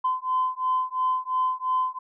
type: beating tone pair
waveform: sine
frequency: 1023 / 1025.9 Hz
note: C6 / C6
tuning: -39 / -34 cents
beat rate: 2.9 Hz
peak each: -25 dBFS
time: 0.04-1.99 s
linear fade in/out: 10 ms
effects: tanh soft clip ceiling -15 dBFS